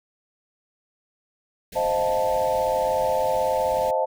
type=band-stop noise; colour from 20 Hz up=pink; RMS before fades=-39 dBFS; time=1.72-3.91 s; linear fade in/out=5 ms; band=750 to 1600 Hz; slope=96 dB/octave
type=chord; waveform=sine; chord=F dominant seventh; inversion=second; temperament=equal; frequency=523.3 / 622.3 / 698.5 / 880 Hz; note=C5 / Eb5 / F5 / A5; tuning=0 / 0 / 0 / 0 cents; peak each=-24 / -25 / -29 / -25 dBFS; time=1.75-4.06 s; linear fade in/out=20 ms
effects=none